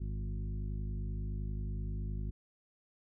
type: harmonic tone with a mistuned harmonic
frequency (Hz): 51.5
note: G#1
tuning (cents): -14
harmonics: 1 / 2 / 3 / 4 / 5 / 7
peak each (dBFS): -36 / -41 / -45 / -48 / -54 / -56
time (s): 0-2.31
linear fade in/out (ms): 10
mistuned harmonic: 2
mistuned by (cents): -23
effects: none